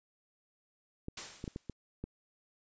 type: clicks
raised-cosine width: 3 ms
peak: -26 dBFS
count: 6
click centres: 1.084 / 1.441 / 1.478 / 1.561 / 1.697 / 2.04 s
type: noise with exponential decay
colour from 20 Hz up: white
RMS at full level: -39 dBFS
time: 1.17-1.73 s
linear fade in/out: 5 ms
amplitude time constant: 120 ms
effects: resampled to 16000 Hz